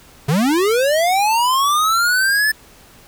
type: linear sweep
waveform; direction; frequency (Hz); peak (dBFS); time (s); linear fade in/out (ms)
square; up; 130.81 to 1760; -14; 0.28-2.52; 10
effects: pink hiss -46 dBFS RMS until 3.07 s